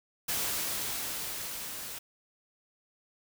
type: noise with level ramp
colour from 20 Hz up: white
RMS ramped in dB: -31 to -41 dBFS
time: 0.28-1.99 s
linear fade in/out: 10 ms
effects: none